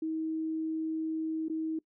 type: tone with dropouts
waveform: sine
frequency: 318.5 Hz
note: D#4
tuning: 41 cents sharp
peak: -30 dBFS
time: 0.02-1.79 s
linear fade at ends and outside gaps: 5 ms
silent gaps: 1.484-1.497 s
effects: noise-tail reverb RT60 0.1 s tail -22 dB re dry